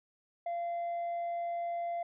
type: tone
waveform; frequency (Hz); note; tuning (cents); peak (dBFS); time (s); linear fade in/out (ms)
sine; 688; F5; -26; -30; 0.46-2.03; 5
effects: tanh soft clip ceiling -32 dBFS